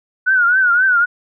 sine tone with vibrato, 1472 Hz, F#6, 9 cents flat, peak -10 dBFS, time 0.26-1.06 s, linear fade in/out 20 ms, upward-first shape triangle, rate 3.8 Hz, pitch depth 120 cents each way, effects none

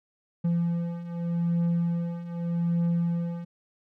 triangle beating tone pair, 170 / 170.83 Hz, F3 / F3, -46 / -38 cents, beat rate 0.83 Hz, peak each -28 / -24 dBFS, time 0.44-3.45 s, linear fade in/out 10 ms, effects none

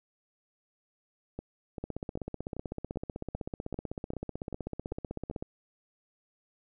two click trains, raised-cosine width 2 ms, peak -22 / -24 dBFS, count 58 / 11, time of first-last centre 1.84-5.425 / 1.39-5.312 s, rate 15.9 / 2.55 Hz, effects none

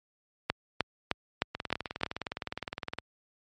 two click trains, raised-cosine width 0.3 ms, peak -18 / -9 dBFS, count 29 / 6, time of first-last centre 1.55-2.986 / 0.5-2.034 s, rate 19.5 / 3.26 Hz, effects high-pass 60 Hz 12 dB/octave + MP3 48 kbps

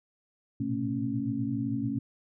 sine tone cluster, 111.1 / 118.3 / 127 / 224 / 275.5 Hz, A2 / A#2 / B2 / A3 / C#4, +17 / +26 / +49 / +31 / -11 cents, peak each -40 / -37 / -37 / -33 / -31 dBFS, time 0.6-1.99 s, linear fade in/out 5 ms, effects none

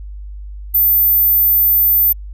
sine tone, 14080 Hz, A9, in tune, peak -9 dBFS, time 0.74-2.13 s, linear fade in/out 10 ms, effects added 50 Hz sine -27 dBFS peak until 2.33 s

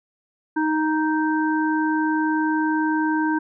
harmonic tone, 311.8 Hz, D#4, 4 cents sharp, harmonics 1 / 3 / 5, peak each -20 / -25 / -27 dBFS, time 0.56-3.39 s, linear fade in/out 10 ms, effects none

